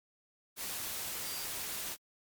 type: tone in noise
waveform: sine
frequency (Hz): 4745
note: D8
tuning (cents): +17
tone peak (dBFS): -45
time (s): 1.23-1.47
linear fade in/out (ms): 50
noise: white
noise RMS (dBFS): -39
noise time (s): 0.56-1.97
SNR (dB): -9
effects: MP3 96 kbps